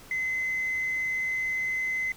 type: tone with frequency modulation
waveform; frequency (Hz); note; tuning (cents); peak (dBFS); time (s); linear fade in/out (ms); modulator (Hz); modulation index
sine; 2046; C7; -39; -25; 0.11-2.12; 2; 66.2; 0.25
effects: tanh soft clip ceiling -23 dBFS + pink hiss -50 dBFS RMS until 2.16 s